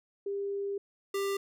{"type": "tone pair in turn", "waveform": ["sine", "square"], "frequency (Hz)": [399.4, 395.7], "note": ["G4", "G4"], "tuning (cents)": [32, 16], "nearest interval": "unison", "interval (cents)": 16, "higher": "first", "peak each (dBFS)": [-31, -30], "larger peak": "second", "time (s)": [[0.26, 0.78], [1.14, 1.37]], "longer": "first", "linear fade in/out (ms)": 5, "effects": []}